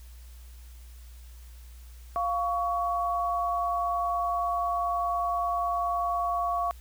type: tone pair together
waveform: sine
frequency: 698.5 / 1122.5 Hz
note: F5 / C#6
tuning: 0 / +21 cents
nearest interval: minor sixth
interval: 821 cents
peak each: -28 dBFS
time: 2.16-6.71 s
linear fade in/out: 0 ms
effects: added 60 Hz sine -44 dBFS peak until 6.8 s + white hiss -58 dBFS RMS until 6.8 s